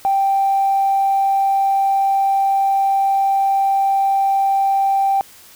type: tone with tanh clipping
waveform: triangle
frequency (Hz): 784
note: G5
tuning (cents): 0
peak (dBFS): -13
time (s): 0.05-5.21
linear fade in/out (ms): 0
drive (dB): 4
effects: white hiss -44 dBFS RMS until 5.55 s